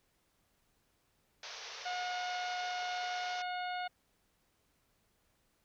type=band-pass noise; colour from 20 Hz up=white; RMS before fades=-47 dBFS; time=1.43-3.42 s; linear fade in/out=2 ms; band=410 to 6100 Hz; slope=96 dB/octave
type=harmonic tone; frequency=723 Hz; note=F#5; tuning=40 cents flat; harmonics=1 / 2 / 3 / 4 / 5 / 6; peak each=-37 / -43 / -47 / -49 / -51 / -53 dBFS; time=1.85-3.88 s; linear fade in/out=10 ms
effects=pink hiss -75 dBFS RMS until 5.64 s